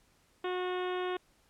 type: harmonic tone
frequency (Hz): 364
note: F#4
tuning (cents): -28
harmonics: 1 / 2 / 3 / 4 / 5 / 6 / 7 / 8 / 9 / 10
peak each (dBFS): -33 / -40 / -41 / -45 / -47 / -51 / -50 / -50 / -51 / -53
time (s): 0.44-1.17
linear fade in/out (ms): 5
effects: pink hiss -68 dBFS RMS until 1.49 s + low-pass 12000 Hz 12 dB/octave